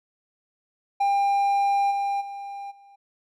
triangle tone with level steps, 799 Hz, G5, 33 cents sharp, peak -17 / -21 / -31 / -47 dBFS, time 1-2.96 s, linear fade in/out 10 ms, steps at 1.9 / 2.2 / 2.7 s, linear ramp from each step 20 ms, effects none

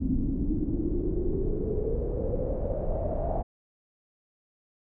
brown noise with low-pass filter sweep, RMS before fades -28 dBFS, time 0-3.43 s, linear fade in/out 20 ms, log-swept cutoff 250 to 700 Hz, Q 7.9, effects none

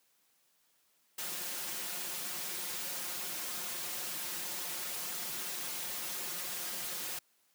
white noise with comb filter, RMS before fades -39 dBFS, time 1.18-7.19 s, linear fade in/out 5 ms, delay 5.6 ms, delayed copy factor +0.85, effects white hiss -72 dBFS RMS until 7.54 s + high-pass 150 Hz 12 dB/octave

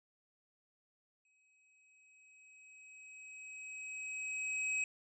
square tone with exponential growth, 2544 Hz, D#7, 38 cents sharp, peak -33 dBFS, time 1.25-4.84 s, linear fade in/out 2 ms, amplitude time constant 780 ms, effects resampled to 22050 Hz

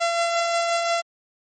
sawtooth tone with tremolo, 680 Hz, F5, 46 cents flat, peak -15 dBFS, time 0-1.02 s, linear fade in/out 20 ms, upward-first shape sine, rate 5.7 Hz, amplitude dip 30%, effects MP3 32 kbps

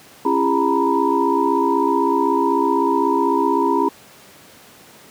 sine tone cluster, 273.3 / 338.6 / 406.4 / 927 / 983 Hz, C#4 / E4 / G#4 / A#5 / B5, -24 / +46 / -38 / -10 / -8 cents, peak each -21 dBFS, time 0.25-3.89 s, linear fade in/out 5 ms, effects pink hiss -45 dBFS RMS until 5.1 s + high-pass 150 Hz 12 dB/octave

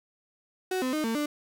35% pulse tone with pitch steps, 372 / 256.8 / 307.6 / 226.5 / 295.7 Hz, F#4 / C4 / D#4 / A#3 / D4, +9 / -32 / -20 / -50 / +12 cents, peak -25 dBFS, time 0.71-1.26 s, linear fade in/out 5 ms, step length 110 ms, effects none

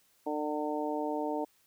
harmonic tone, 150 Hz, D3, 37 cents sharp, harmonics 2 / 3 / 4 / 5 / 6, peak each -35 / -37 / -37 / -39 / -38 dBFS, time 0.26-1.45 s, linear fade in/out 10 ms, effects white hiss -68 dBFS RMS until 1.66 s

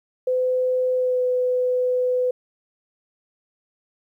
sine tone with pitch glide, 508 to 501.6 Hz, B4 to B4, +49 to +27 cents, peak -18 dBFS, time 0.27-2.31 s, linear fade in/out 5 ms, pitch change -22 cents, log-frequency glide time 0.95-1.22 s, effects 10-bit

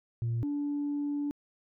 sine tone pair in turn, 116.54 / 289.3 Hz, A#2 / D4, 0 / -26 cents, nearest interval octave + major third, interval 1574 cents, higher second, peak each -26 / -28 dBFS, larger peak first, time 0.22-0.43 / 0.43-1.31 s, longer second, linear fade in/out 0 ms, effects tanh soft clip ceiling -26 dBFS

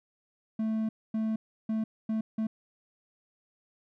triangle tone bursts at uneven times, 220 Hz, A3, in tune, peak -25 dBFS, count 5, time 0.59-0.89 / 1.14-1.36 / 1.69-1.84 / 2.09-2.21 / 2.38-2.47 s, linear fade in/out 5 ms, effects none

